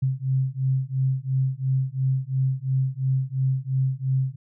sine beating tone pair, 130.81 / 133.71 Hz, C3 / C3, 0 / +38 cents, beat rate 2.9 Hz, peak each -24 dBFS, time 0.02-4.36 s, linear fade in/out 10 ms, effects none

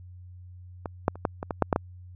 clicks, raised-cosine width 1 ms, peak -18 / -7 / -28 / -9 / -18 / -14 / -6 / -7 / -9 dBFS, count 9, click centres 0.858 / 1.081 / 1.156 / 1.252 / 1.429 / 1.508 / 1.623 / 1.728 / 1.761 s, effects added 90 Hz sine -43 dBFS peak until 2.15 s

